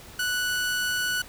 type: tone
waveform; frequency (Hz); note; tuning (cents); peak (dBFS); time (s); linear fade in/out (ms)
sawtooth; 1479; F#6; -1; -21; 0.19-1.22; 5
effects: pink hiss -46 dBFS RMS until 1.28 s